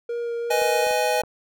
triangle tone with vibrato, 471 Hz, A#4, 18 cents sharp, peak -23 dBFS, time 0.09-0.85 s, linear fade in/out 5 ms, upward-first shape sine, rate 2.8 Hz, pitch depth 9 cents each way
square chord, G# minor, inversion first, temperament just, 498.4 / 623 / 830.6 Hz, B4 / D#5 / G#5, +16 / +2 / 0 cents, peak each -25 dBFS, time 0.5-1.22 s, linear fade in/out 10 ms
clicks, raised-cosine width 1 ms, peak -26 dBFS, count 4, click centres 0.618 / 0.868 / 0.91 / 1.236 s
effects none

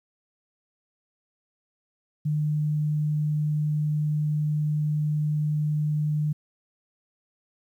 sine tone, 150.9 Hz, D3, 47 cents sharp, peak -22 dBFS, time 2.25-6.33 s, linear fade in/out 10 ms, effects 10-bit

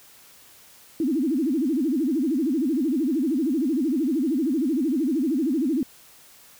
sine tone with vibrato, 286.1 Hz, D4, 45 cents flat, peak -20 dBFS, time 1-5.83 s, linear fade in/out 2 ms, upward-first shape sine, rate 13 Hz, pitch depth 280 cents each way, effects white hiss -51 dBFS RMS until 6.59 s

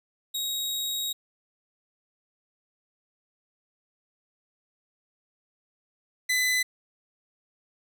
sawtooth tone pair in turn, 3791 / 2008 Hz, A#7 / B6, +28 / +28 cents, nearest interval major seventh, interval 1100 cents, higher first, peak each -25 / -19 dBFS, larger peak second, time 0.34-1.13 / 6.29-6.63 s, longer first, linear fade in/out 10 ms, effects none

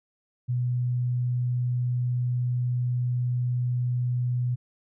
sine tone, 123.47 Hz, B2, in tune, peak -23 dBFS, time 0.48-4.56 s, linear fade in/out 20 ms, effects none

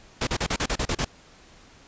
pink noise bursts, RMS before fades -25 dBFS, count 9, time 0.21-1.047 s, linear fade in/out 5 ms, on 61 ms, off 36 ms, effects pink hiss -52 dBFS RMS until 1.87 s + resampled to 16000 Hz

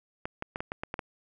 clicks, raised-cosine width 0.5 ms, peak -18 dBFS, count 8, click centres 0.255 / 0.424 / 0.559 / 0.605 / 0.719 / 0.835 / 0.941 / 0.992 s, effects none

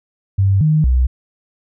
sine tone with pitch steps, 97.6 / 154.6 / 63 Hz, G2 / D#3 / B1, -7 / -11 / +35 cents, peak -10 dBFS, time 0.38-1.07 s, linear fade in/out 10 ms, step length 230 ms, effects none

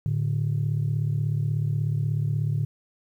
sine tone pair together, 110.35 / 146.83 Hz, A2 / D3, +5 / 0 cents, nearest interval perfect fourth, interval 495 cents, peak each -24 dBFS, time 0.06-2.65 s, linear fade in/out 0 ms, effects tanh soft clip ceiling -17 dBFS + 10-bit

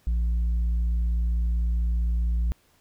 sine tone with tanh clipping, 57.8 Hz, A#1, 14 cents flat, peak -22 dBFS, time 0.07-2.52 s, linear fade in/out 0 ms, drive 3 dB, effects pink hiss -63 dBFS RMS until 2.8 s

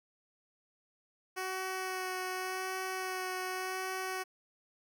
10% pulse tone with vibrato, 373.1 Hz, F#4, 14 cents sharp, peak -27 dBFS, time 1.36-4.24 s, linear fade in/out 20 ms, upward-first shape sine, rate 0.87 Hz, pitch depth 14 cents each way, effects none

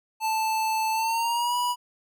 square tone with pitch glide, 880 to 976.4 Hz, A5 to B5, 0 to -20 cents, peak -24 dBFS, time 0.2-1.76 s, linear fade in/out 50 ms, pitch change +180 cents, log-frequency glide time 0.92-1.56 s, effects none

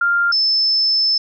sine tone pair in turn, 1396.9 / 5260 Hz, F6 / E8, 0 / -5 cents, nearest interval octave + major seventh, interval 2295 cents, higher second, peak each -13 / -13 dBFS, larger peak neither, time 0.01-0.32 / 0.32-1.18 s, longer second, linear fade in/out 5 ms, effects none

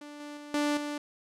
sawtooth tone with level steps, 293.7 Hz, D4, in tune, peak -39 / -36 / -39 / -22 / -29 dBFS, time 0.01-0.98 s, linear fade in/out 5 ms, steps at 0.2 / 0.37 / 0.54 / 0.77 s, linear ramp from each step 2 ms, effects low-pass 9000 Hz 12 dB/octave

